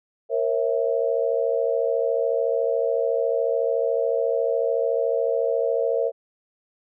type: chord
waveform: sine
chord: A# diminished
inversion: none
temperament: equal with one note detuned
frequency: 466.2 / 540.1 / 659.3 Hz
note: A#4 / C#5 / E5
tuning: 0 / -45 / 0 cents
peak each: -23 / -24 / -26 dBFS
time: 0.29-6.12 s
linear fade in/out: 50 ms
effects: none